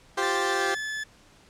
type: chord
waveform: 15% pulse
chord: F suspended second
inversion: none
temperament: equal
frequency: 349.2 / 392 / 523.3 Hz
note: F4 / G4 / C5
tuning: 0 / 0 / 0 cents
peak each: -25 / -20 / -26 dBFS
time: 0.17-0.75 s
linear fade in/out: 10 ms
type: tone with pitch glide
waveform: 40% pulse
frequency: 1760 to 1729.8 Hz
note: A6 to A6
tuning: 0 to -30 cents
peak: -29 dBFS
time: 0.22-1.04 s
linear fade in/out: 10 ms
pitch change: -30 cents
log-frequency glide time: 0.52-0.65 s
effects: pink hiss -56 dBFS RMS until 1.49 s + low-pass 8000 Hz 12 dB/octave